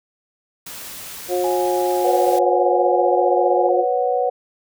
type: noise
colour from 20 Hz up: white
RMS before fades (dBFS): -34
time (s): 0.66-2.39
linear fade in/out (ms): 5
type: harmonic tone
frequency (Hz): 179.7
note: F3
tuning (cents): +50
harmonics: 2 / 3 / 4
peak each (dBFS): -20 / -22 / -25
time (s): 1.28-3.85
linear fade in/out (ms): 50
type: tone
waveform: sine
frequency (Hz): 830.6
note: G#5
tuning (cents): 0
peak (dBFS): -23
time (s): 1.44-3.69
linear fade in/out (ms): 2
type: chord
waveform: sine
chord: B suspended second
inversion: none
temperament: equal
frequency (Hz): 493.9 / 554.4 / 740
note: B4 / C#5 / F#5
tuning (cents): 0 / 0 / 0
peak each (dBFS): -20 / -23 / -20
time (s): 2.04-4.3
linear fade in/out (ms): 10
effects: none